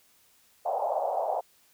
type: band-pass noise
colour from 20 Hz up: white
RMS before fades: -29 dBFS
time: 0.65-1.41 s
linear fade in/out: 10 ms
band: 550 to 820 Hz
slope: 48 dB/octave
effects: white hiss -63 dBFS RMS until 1.73 s